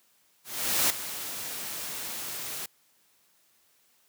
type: noise with ADSR envelope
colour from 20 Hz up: white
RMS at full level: -23 dBFS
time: 0.44-2.66 s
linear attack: 460 ms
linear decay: 5 ms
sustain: -13 dB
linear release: 4 ms
effects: white hiss -66 dBFS RMS until 4.08 s + high-pass 100 Hz 12 dB/octave